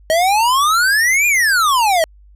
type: exponential two-way sweep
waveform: square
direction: up then down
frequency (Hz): 623 to 2463 to 623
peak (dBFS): -12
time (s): 0.1-2.04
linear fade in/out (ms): 0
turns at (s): 1.27
effects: added 50 Hz sine -42 dBFS peak until 2.35 s + resampled to 32000 Hz